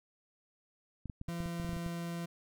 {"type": "clicks", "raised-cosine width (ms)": 5, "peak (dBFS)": -29, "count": 12, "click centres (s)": [1.057, 1.098, 1.214, 1.286, 1.404, 1.459, 1.599, 1.647, 1.693, 1.732, 1.765, 1.863]}
{"type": "tone", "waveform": "40% pulse", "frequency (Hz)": 170.3, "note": "F3", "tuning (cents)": -43, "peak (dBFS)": -36, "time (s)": [1.28, 2.26], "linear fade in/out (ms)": 10}
{"effects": []}